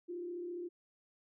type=tone with frequency modulation; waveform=sine; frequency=350 Hz; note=F4; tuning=4 cents sharp; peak=-39 dBFS; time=0.08-0.69 s; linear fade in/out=20 ms; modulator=34.7 Hz; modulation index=0.47; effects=none